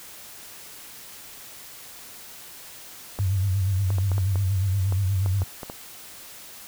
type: clicks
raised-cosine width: 1 ms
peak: -20 dBFS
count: 11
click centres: 3.189 / 3.904 / 3.984 / 4.117 / 4.181 / 4.357 / 4.924 / 5.261 / 5.419 / 5.632 / 5.699 s
type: tone with vibrato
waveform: sine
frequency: 96.1 Hz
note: G2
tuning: 34 cents flat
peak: -20 dBFS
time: 3.19-5.44 s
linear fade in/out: 10 ms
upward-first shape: sine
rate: 8.4 Hz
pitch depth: 83 cents each way
effects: white hiss -43 dBFS RMS until 6.67 s